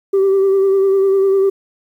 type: tone with vibrato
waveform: sine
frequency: 389 Hz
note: G4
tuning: 13 cents flat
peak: -8 dBFS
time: 0.13-1.5 s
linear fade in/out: 10 ms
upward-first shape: triangle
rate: 10 Hz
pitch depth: 32 cents each way
effects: tanh soft clip ceiling -8 dBFS + 8-bit